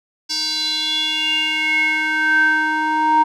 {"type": "tone with band-pass filter sweep", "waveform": "square", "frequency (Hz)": 311.1, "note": "D#4", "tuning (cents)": 0, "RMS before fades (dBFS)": -18, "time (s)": [0.29, 3.24], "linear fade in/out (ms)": 20, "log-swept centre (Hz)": [5000, 980], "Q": 6.9, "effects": []}